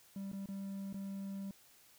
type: tone with dropouts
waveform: triangle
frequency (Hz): 196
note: G3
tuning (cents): 0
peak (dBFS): -38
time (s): 0.16-1.51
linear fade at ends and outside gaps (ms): 2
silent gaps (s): 0.317-0.331 / 0.459-0.487 / 0.928-0.942
effects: white hiss -64 dBFS RMS until 1.98 s